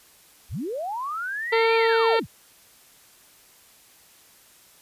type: linear two-way sweep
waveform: sine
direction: up then down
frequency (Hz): 32 to 2412 to 38.31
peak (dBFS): -27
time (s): 0.49-2.27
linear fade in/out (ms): 50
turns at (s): 1.75
type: harmonic tone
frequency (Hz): 453.6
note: A#4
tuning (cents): -47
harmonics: 1 / 2 / 3 / 4 / 5 / 6 / 7 / 8 / 9 / 10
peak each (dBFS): -19 / -25 / -29 / -31 / -33 / -35 / -36 / -37 / -38 / -39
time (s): 1.52-2.2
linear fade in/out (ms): 10
effects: white hiss -54 dBFS RMS until 4.81 s + resampled to 32000 Hz